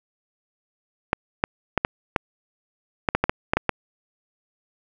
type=clicks; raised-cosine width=0.5 ms; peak=-3 dBFS; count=12; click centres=1.131 / 1.439 / 1.777 / 1.849 / 2.162 / 3.088 / 3.15 / 3.24 / 3.295 / 3.535 / 3.57 / 3.693 s; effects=none